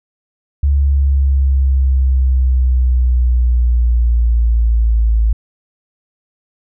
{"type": "exponential sweep", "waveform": "sine", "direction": "down", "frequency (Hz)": [70.7, 54.7], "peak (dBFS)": -9, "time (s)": [0.63, 5.33], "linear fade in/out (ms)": 5, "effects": []}